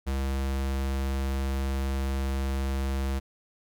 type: tone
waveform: square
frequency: 67.4 Hz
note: C#2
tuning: 48 cents flat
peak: -27 dBFS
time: 0.06-3.2 s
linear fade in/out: 20 ms
effects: none

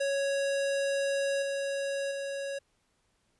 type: tone with level steps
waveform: square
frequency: 554.4 Hz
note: C#5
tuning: in tune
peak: -28 / -31 / -34 dBFS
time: 0-2.59 s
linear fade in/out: 10 ms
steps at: 1.42 / 2.11 s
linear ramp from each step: 5 ms
effects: pink hiss -73 dBFS RMS until 3.39 s + resampled to 24000 Hz

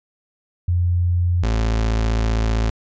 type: tone pair in turn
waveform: sine / 35% pulse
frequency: 88 / 55.44 Hz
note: F2 / A1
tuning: +14 / +14 cents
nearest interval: minor sixth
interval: 800 cents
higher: first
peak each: -15 dBFS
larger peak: neither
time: 0.68-1.43 / 1.43-2.7 s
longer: second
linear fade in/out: 5 ms
effects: resampled to 16000 Hz

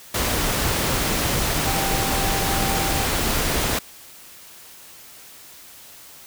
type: tone in noise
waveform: sine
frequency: 783 Hz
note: G5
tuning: 2 cents flat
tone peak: -28 dBFS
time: 1.65-3.05 s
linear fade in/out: 5 ms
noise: pink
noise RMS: -22 dBFS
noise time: 0.14-3.79 s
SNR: -9 dB
effects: white hiss -44 dBFS RMS until 6.26 s

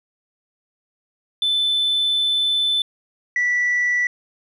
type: tone pair in turn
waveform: sine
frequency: 3518 / 1960.2 Hz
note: A7 / B6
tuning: -1 / -13 cents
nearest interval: minor seventh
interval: 1012 cents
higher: first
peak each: -15 dBFS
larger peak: neither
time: 1.42-2.82 / 3.36-4.07 s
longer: first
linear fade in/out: 2 ms
effects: tanh soft clip ceiling -14 dBFS

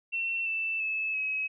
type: tone with pitch steps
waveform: sine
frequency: 2706 / 2655 / 2605 / 2556 Hz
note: E7 / E7 / E7 / D#7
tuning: +45 / +12 / -21 / +46 cents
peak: -28 dBFS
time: 0.12-1.48 s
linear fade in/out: 20 ms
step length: 340 ms
effects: none

